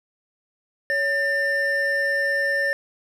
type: tone pair together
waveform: triangle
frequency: 559.7 / 1795 Hz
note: C#5 / A6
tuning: +17 / +34 cents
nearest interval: octave + minor sixth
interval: 2017 cents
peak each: -24 / -19 dBFS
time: 0.9-2.73 s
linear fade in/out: 0 ms
effects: none